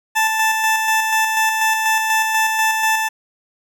20% pulse tone with tremolo, 880 Hz, A5, in tune, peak -9 dBFS, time 0.15-3.09 s, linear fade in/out 20 ms, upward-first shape square, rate 4.1 Hz, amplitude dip 35%, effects none

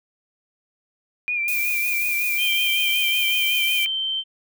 sine tone with vibrato, 2404 Hz, D7, 40 cents sharp, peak -21 dBFS, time 1.28-3.86 s, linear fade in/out 0 ms, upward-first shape sine, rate 5.4 Hz, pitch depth 48 cents each way
violet noise, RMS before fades -28 dBFS, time 1.48-3.85 s, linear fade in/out 2 ms
sine tone with pitch glide, 3142 to 3113 Hz, G7 to G7, +3 to -13 cents, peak -22 dBFS, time 2.37-4.24 s, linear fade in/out 50 ms, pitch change -16 cents, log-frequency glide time 2.6-3.72 s
effects none

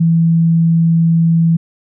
sine tone, 165.5 Hz, E3, 7 cents sharp, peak -8 dBFS, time 0-1.57 s, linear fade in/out 10 ms, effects none

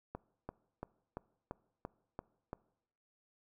click train, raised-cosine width 1 ms, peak -27 dBFS, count 8, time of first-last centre 0.15-2.531 s, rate 2.94 Hz, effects noise-tail reverb RT60 0.8 s tail -22 dB re dry

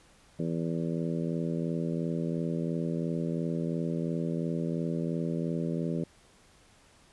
harmonic tone, 82.9 Hz, E2, 10 cents sharp, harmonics 2 / 3 / 4 / 5 / 6 / 7, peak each -31 / -35 / -37 / -39 / -41 / -42 dBFS, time 0.39-6.04 s, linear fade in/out 5 ms, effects pink hiss -60 dBFS RMS until 7.12 s + resampled to 24000 Hz

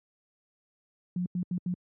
sine tone bursts at uneven times, 179 Hz, F3, 43 cents sharp, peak -27 dBFS, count 4, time 1.16-1.26 / 1.35-1.43 / 1.51-1.58 / 1.66-1.74 s, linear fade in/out 2 ms, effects high-pass 100 Hz 12 dB/octave

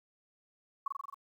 sine tone with echo, 1108.7 Hz, C#6, in tune, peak -30 dBFS, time 0.86-0.88 s, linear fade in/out 5 ms, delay 44 ms, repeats 6, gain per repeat -2 dB, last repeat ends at 1.144 s, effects 11-bit

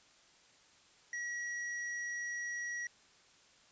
square tone, 1918 Hz, A#6, 49 cents sharp, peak -38 dBFS, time 1.13-2.87 s, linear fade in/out 2 ms, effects white hiss -64 dBFS RMS until 3.71 s + resampled to 16000 Hz

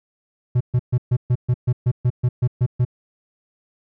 triangle tone bursts, 123.47 Hz, B2, in tune, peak -12 dBFS, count 13, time 0.55-2.851 s, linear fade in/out 10 ms, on 57 ms, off 130 ms, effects none

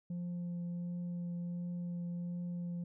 sine tone with vibrato, 174.61 Hz, F3, in tune, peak -34 dBFS, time 0.1-2.84 s, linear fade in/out 5 ms, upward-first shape triangle, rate 1.4 Hz, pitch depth 11 cents each way, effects tanh soft clip ceiling -36 dBFS

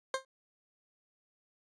20% pulse tone with exponential decay, 529 Hz, C5, 19 cents sharp, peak -22 dBFS, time 0.14-0.25 s, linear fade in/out 2 ms, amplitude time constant 23 ms, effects resampled to 22050 Hz

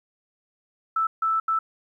sine tone bursts at uneven times, 1318.5 Hz, E6, in tune, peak -20 dBFS, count 3, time 0.96-1.07 / 1.22-1.4 / 1.48-1.59 s, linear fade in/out 5 ms, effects 10-bit

